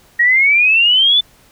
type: exponential sweep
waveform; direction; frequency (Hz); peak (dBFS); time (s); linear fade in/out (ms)
sine; up; 1876 to 3535; -8; 0.19-1.21; 10
effects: pink hiss -49 dBFS RMS until 1.51 s